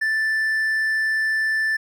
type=tone; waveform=triangle; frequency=1763 Hz; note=A6; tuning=3 cents sharp; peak=-17 dBFS; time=0.01-1.77 s; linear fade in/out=10 ms; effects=none